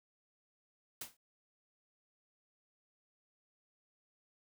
white noise with exponential decay, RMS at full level -39 dBFS, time 1.01-1.17 s, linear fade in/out 5 ms, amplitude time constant 33 ms, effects none

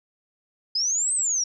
sine linear two-way sweep, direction up then down, 4910 to 8372 to 5530 Hz, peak -21 dBFS, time 0.75-1.44 s, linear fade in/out 5 ms, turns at 1.14 s, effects none

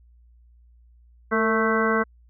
harmonic tone with a mistuned harmonic, 220 Hz, A3, in tune, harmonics 1 / 2 / 3 / 4 / 5 / 6 / 7 / 9, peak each -25 / -24 / -30 / -36 / -26 / -29 / -26 / -32 dBFS, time 1.31-2.04 s, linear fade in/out 20 ms, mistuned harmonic 2, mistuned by +45 cents, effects added 59 Hz sine -51 dBFS peak until 2.29 s

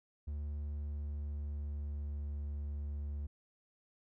triangle tone with pitch glide, 73.42 to 72.58 Hz, D2 to D2, 0 to -20 cents, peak -35 dBFS, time 0.27-3.27 s, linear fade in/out 10 ms, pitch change -20 cents, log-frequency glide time 0.45-2.31 s, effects none

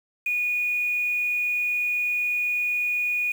sine tone with quantisation, 2458 Hz, D#7, 22 cents flat, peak -22 dBFS, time 0.26-3.32 s, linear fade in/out 5 ms, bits 7, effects none

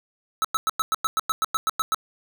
square tone bursts, 1301 Hz, E6, 23 cents flat, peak -20 dBFS, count 13, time 0.42-1.945 s, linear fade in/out 0 ms, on 25 ms, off 100 ms, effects none

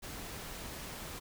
pink noise, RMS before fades -44 dBFS, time 0.02-1.2 s, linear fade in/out 20 ms, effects none

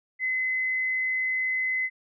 sine tone, 2037 Hz, C7, 47 cents flat, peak -24 dBFS, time 0.19-1.9 s, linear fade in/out 50 ms, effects none

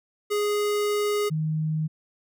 square / sine tone pair in turn, 414.9 / 156.22 Hz, G#4 / D#3, -2 / +7 cents, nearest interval octave + perfect fourth, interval 1691 cents, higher first, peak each -23 dBFS, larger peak neither, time 0.3-1.3 / 1.3-1.88 s, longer first, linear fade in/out 20 ms, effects none

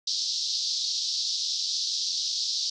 white band-pass noise, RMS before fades -29 dBFS, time 0.07-2.7 s, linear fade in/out 5 ms, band 3800 to 5600 Hz, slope 48 dB/octave, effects none

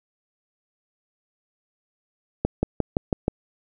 accelerating click train, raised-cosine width 2 ms, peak -7 dBFS, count 6, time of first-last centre 2.45-3.281 s, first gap 180 ms, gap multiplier 0.96, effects none

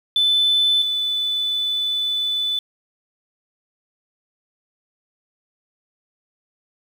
sine tone pair in turn, 3510 / 3493 Hz, A7 / A7, -5 / -13 cents, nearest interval unison, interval 8 cents, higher first, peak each -13 / -19 dBFS, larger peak first, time 0.16-0.82 / 0.82-2.59 s, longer second, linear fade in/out 2 ms, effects tanh soft clip ceiling -10 dBFS + 7-bit

